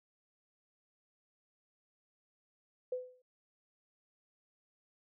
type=tone with exponential decay; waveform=sine; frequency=504 Hz; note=B4; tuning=35 cents sharp; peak=-31 dBFS; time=2.92-3.22 s; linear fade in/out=5 ms; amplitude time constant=65 ms; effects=none

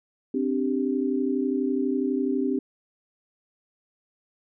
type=chord; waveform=sine; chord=C suspended second; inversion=none; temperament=equal; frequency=261.6 / 293.7 / 392 Hz; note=C4 / D4 / G4; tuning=0 / 0 / 0 cents; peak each=-25 / -28 / -28 dBFS; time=0.34-2.59 s; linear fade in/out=5 ms; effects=none

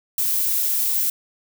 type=noise; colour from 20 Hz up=violet; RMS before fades=-21 dBFS; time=0.18-1.1 s; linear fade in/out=2 ms; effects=none

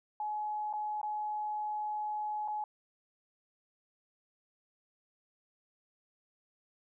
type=tone with dropouts; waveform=sine; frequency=846 Hz; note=G#5; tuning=32 cents sharp; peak=-33 dBFS; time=0.2-2.64 s; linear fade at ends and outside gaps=2 ms; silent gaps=0.729-0.736 / 1.015-1.03 / 2.478-2.482 s; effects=none

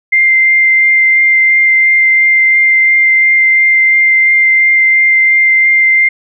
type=tone with vibrato; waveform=sine; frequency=2093 Hz; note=C7; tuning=in tune; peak=-5 dBFS; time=0.12-6.09 s; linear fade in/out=10 ms; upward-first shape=sine; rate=2.9 Hz; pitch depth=8 cents each way; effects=none

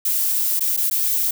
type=noise with dropouts; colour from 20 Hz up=violet; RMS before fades=-20 dBFS; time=0.05-1.31 s; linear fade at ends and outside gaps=5 ms; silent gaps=0.595-0.606 / 0.766-0.773 / 0.899-0.911 s; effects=none

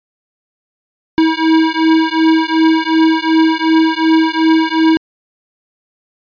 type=beating tone pair; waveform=square; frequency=320 / 322.7 Hz; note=D#4 / E4; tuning=+49 / -37 cents; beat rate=2.7 Hz; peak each=-13 dBFS; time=1.18-4.97 s; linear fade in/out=0 ms; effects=resampled to 11025 Hz

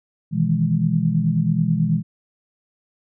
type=chord; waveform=sine; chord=E major seventh; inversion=second; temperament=equal; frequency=123.47 / 155.56 / 164.81 / 207.7 Hz; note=B2 / D#3 / E3 / G#3; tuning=0 / 0 / 0 / 0 cents; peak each=-25 / -23 / -19 / -23 dBFS; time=0.31-2.03 s; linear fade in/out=50 ms; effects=none

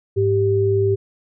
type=tone pair together; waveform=sine; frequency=103.69 / 391.5 Hz; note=G#2 / G4; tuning=-2 / -2 cents; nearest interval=octave + major seventh; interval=2300 cents; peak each=-19 / -16 dBFS; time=0.16-0.96 s; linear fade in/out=20 ms; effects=none

